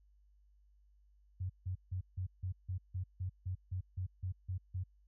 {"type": "tone bursts", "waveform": "sine", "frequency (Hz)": 92.3, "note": "F#2", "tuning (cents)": -4, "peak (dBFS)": -35, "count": 14, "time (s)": [1.4, 4.838], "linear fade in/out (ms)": 10, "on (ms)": 97, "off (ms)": 160, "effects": ["added 50 Hz sine -64 dBFS peak until 5.07 s"]}